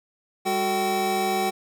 square tone cluster, 200.4 / 370.5 / 444.2 / 767 Hz, G3 / F#4 / A4 / G5, +38 / +2 / +16 / -38 cents, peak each -32 / -28 / -34 / -25 dBFS, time 0.45-1.51 s, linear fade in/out 20 ms, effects none

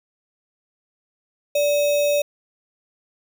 sine tone with sample-and-hold, 582 Hz, D5, 16 cents flat, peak -16 dBFS, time 1.55-2.22 s, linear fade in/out 5 ms, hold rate 3150 Hz, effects none

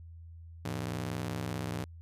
sawtooth ring-modulated tone, 138.4 Hz, C#3, 2 cents flat, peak -27 dBFS, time 0.65-1.84 s, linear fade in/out 2 ms, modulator 30.5 Hz, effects added 83 Hz sine -46 dBFS peak until 2.01 s + resampled to 32000 Hz

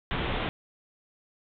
pink low-pass noise, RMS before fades -30 dBFS, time 0.11-0.49 s, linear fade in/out 0 ms, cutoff 3700 Hz, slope 96 dB/octave, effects none

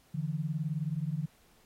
sine beating tone pair, 146.83 / 165.83 Hz, D3 / E3, 0 / +11 cents, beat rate 19 Hz, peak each -33 / -34 dBFS, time 0.14-1.26 s, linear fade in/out 10 ms, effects pink hiss -65 dBFS RMS until 1.65 s + AAC 48 kbps

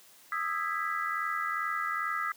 sine chord, E major seventh, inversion third, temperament just, 1236.1 / 1318.5 / 1648.1 / 1977.8 Hz, D#6 / E6 / G#6 / B6, -12 / 0 / -14 / +2 cents, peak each -34 / -34 / -37 / -36 dBFS, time 0.32-2.32 s, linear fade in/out 2 ms, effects white hiss -57 dBFS RMS until 2.36 s + high-pass 150 Hz 12 dB/octave

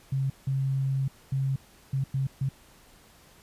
sine tone bursts at uneven times, 135 Hz, C#3, 45 cents flat, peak -24 dBFS, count 6, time 0.12-0.3 / 0.47-1.08 / 1.32-1.56 / 1.93-2.04 / 2.14-2.27 / 2.41-2.49 s, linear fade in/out 5 ms, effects pink hiss -56 dBFS RMS until 3.42 s + resampled to 32000 Hz

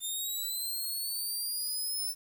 10% pulse linear sweep, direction up, 3596 to 5320 Hz, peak -26 dBFS, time 0-2.15 s, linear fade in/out 50 ms, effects 10-bit

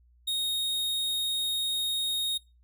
45% pulse tone, 3729 Hz, A#7, in tune, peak -27 dBFS, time 0.27-2.38 s, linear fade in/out 10 ms, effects noise-tail reverb RT60 0.3 s tail -26 dB re dry + added 60 Hz sine -58 dBFS peak until 2.63 s

